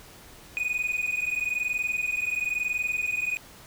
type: tone pair together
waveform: triangle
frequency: 2468 / 2489 Hz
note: D#7 / D#7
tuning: -15 / 0 cents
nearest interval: unison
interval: 15 cents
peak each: -26 dBFS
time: 0.57-3.37 s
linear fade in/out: 0 ms
effects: tanh soft clip ceiling -20 dBFS + pink hiss -49 dBFS RMS until 3.66 s